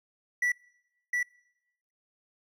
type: tone with echo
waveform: triangle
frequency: 1957 Hz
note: B6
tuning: 16 cents flat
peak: -22 dBFS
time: 0.42-0.52 s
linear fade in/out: 5 ms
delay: 710 ms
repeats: 1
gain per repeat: -2 dB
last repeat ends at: 1.23 s
effects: noise-tail reverb RT60 0.9 s tail -25 dB re dry